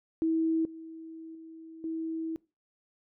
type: tone with level steps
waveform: sine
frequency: 323.8 Hz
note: E4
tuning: 31 cents flat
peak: -24 / -41 / -44 / -31 dBFS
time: 0.22-2.36 s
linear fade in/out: 0 ms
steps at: 0.65 / 1.35 / 1.84 s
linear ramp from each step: 2 ms
effects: noise-tail reverb RT60 0.3 s tail -23 dB re dry